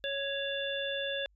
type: harmonic tone with a mistuned harmonic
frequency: 554.4 Hz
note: C#5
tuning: in tune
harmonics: 1 / 3 / 5 / 6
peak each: -35 / -38 / -41 / -37 dBFS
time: 0.04-1.26 s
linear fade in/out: 0 ms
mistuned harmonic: 6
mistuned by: +86 cents
effects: added 50 Hz sine -63 dBFS peak until 1.35 s